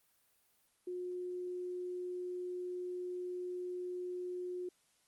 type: tone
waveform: sine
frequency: 360 Hz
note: F#4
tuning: 47 cents flat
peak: -38 dBFS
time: 0.87-4.69 s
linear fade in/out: 5 ms
effects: white hiss -73 dBFS RMS until 5.07 s + Opus 32 kbps